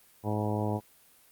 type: harmonic tone with a mistuned harmonic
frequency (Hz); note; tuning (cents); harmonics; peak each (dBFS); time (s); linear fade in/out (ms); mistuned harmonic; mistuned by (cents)
105.6; G#2; +29; 1 / 2 / 3 / 4 / 5 / 6 / 7 / 8 / 9; -31 / -34 / -36 / -37 / -38 / -39 / -39 / -40 / -41; 0.23-0.81; 50; 9; +25
effects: white hiss -60 dBFS RMS until 1.31 s + Opus 32 kbps